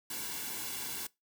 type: noise with comb filter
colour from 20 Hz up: white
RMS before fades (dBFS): -39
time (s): 0.1-1.07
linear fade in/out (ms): 5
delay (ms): 1.6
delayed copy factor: -0.7
effects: noise-tail reverb RT60 0.2 s tail -22 dB re dry

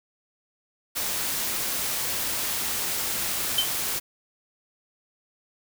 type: noise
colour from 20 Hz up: white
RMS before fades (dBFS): -28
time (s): 0.95-4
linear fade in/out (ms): 20
type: tone with exponential decay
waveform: sine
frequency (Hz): 3089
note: G7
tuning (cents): -26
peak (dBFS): -16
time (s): 3.58-3.71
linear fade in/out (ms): 5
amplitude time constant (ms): 28
effects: none

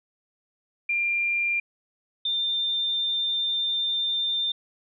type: tone pair in turn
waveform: sine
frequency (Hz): 2389 / 3595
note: D7 / A7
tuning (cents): +29 / +36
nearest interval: perfect fifth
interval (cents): 707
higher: second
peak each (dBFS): -22 / -23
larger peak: first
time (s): 0.89-1.6 / 2.25-4.52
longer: second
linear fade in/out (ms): 5
effects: none

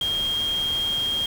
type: tone in noise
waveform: sine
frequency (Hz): 3226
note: G7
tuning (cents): +49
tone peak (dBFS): -22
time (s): 0.01-1.26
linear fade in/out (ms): 2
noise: pink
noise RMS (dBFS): -36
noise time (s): 0.01-1.26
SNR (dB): +11
effects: none

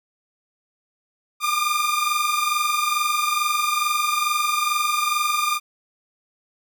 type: tone pair together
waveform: sawtooth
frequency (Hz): 1193.7 / 1216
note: D6 / D#6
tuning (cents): +28 / -40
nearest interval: unison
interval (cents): 32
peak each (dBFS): -19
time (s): 1.4-5.6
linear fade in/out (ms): 50
effects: none

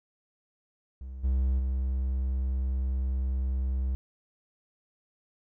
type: tone with level steps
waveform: triangle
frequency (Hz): 65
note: C2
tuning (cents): -11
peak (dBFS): -35 / -21 / -24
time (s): 1.01-3.95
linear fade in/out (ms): 0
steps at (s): 1.23 / 1.58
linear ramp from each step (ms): 20
effects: none

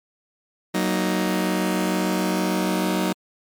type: chord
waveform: sawtooth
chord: D# minor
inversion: first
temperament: just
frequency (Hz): 186.68 / 233.3 / 311.1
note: F#3 / A#3 / D#4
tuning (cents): +16 / +2 / 0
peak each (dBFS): -19 / -24 / -21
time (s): 0.74-3.13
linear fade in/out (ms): 10
effects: MP3 96 kbps

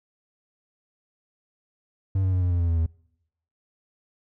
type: tone with pitch steps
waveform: triangle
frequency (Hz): 96 / 93.75 / 91.56 / 89.42 / 87.32 / 85.28 / 83.28 / 81.33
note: G2 / F#2 / F#2 / F2 / F2 / F2 / E2 / E2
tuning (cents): -36 / +23 / -18 / +41 / 0 / -41 / +18 / -23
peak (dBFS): -18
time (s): 2.15-2.862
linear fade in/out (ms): 5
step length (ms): 89
effects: noise-tail reverb RT60 0.8 s tail -25 dB re dry

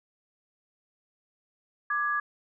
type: tone pair together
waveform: sine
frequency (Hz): 1182.3 / 1672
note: D6 / G#6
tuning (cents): +11 / +11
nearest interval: tritone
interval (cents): 600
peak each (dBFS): -28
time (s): 1.9-2.2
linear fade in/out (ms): 5
effects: none

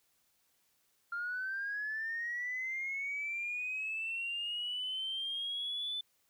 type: linear sweep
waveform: sine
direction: up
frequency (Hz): 1387 to 3520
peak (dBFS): -34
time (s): 1.12-6.01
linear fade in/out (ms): 5
effects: tanh soft clip ceiling -30 dBFS + white hiss -74 dBFS RMS until 6.29 s

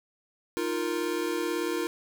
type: chord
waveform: square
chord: Eb suspended second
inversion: none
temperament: equal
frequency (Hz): 311.1 / 349.2 / 466.2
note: Eb4 / F4 / Bb4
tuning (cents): 0 / 0 / 0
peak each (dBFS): -34 / -31 / -34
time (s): 0.57-1.87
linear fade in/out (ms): 0
effects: none

